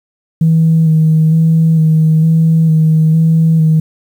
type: tone with vibrato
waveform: sine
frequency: 160 Hz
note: D#3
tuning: 49 cents sharp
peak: -5 dBFS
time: 0.41-3.8 s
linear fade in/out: 5 ms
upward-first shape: square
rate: 1.1 Hz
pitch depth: 21 cents each way
effects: tanh soft clip ceiling -2 dBFS + 7-bit